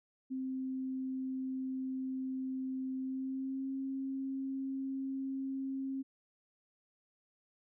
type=tone with pitch glide; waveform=sine; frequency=261.6 to 268.3 Hz; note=C4 to C4; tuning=0 to +44 cents; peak=-35 dBFS; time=0.3-6.03 s; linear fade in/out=20 ms; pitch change=+44 cents; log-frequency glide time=2.99-3.7 s; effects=none